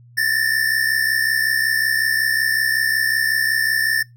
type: tone pair together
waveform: square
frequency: 1751.6 / 1817 Hz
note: A6 / A#6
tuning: -8 / -45 cents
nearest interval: minor second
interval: 63 cents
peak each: -20 dBFS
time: 0.17-4.03 s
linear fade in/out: 10 ms
effects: noise-tail reverb RT60 0.2 s tail -24 dB re dry + added 120 Hz sine -44 dBFS peak until 4.16 s